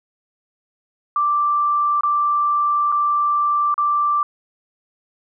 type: tone with dropouts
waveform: sine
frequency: 1174.7 Hz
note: D6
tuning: in tune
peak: -15 dBFS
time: 1.16-4.23 s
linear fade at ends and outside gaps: 2 ms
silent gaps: 2.009-2.034 / 2.919-2.923 / 3.742-3.779 s
effects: none